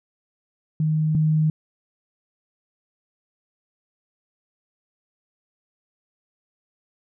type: tone pair in turn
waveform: sine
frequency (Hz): 155.56 / 155.56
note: D#3 / D#3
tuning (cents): 0 / 0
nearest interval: unison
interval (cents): 0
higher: neither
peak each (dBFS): -18 / -16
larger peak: second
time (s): 0.8-1.15 / 1.15-1.5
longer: neither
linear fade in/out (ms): 2
effects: none